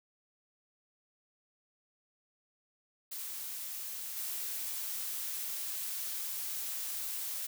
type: noise with level steps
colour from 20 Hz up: blue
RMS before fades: -41 / -38 dBFS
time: 3.11-7.47 s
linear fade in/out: 10 ms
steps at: 4.16 s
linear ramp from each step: 10 ms
effects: none